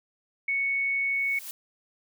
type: tone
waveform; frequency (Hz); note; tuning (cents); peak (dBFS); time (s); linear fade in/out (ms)
sine; 2217; C#7; 0; -24; 0.48-1.39; 5
type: noise with exponential growth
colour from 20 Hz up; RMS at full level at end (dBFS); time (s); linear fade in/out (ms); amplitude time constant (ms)
blue; -36; 1-1.51; 1; 110
effects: none